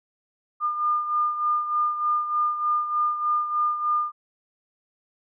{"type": "beating tone pair", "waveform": "sine", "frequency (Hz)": [1208, 1211.3], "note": ["D6", "D#6"], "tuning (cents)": [48, -47], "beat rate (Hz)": 3.3, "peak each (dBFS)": [-22, -29], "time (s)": [0.6, 4.12], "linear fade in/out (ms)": 50, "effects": []}